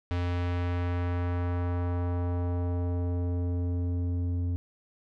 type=tone with low-pass filter sweep; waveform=square; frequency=88.1 Hz; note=F2; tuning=16 cents sharp; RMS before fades=-29 dBFS; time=0.11-4.56 s; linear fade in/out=0 ms; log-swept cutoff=3500 to 230 Hz; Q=0.94; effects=none